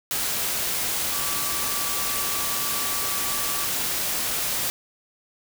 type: tone in noise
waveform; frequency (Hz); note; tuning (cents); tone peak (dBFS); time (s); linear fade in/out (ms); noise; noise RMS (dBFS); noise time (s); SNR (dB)
sine; 1155; D6; -29; -35; 1.12-3.66; 0; white; -26; 0.11-4.7; -12
effects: none